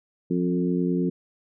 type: harmonic tone with a mistuned harmonic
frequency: 89.1 Hz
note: F2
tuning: 35 cents sharp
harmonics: 2 / 3 / 4 / 5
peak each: -24 / -26 / -28 / -33 dBFS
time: 0.3-1.1 s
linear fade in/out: 10 ms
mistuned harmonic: 2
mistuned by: -19 cents
effects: none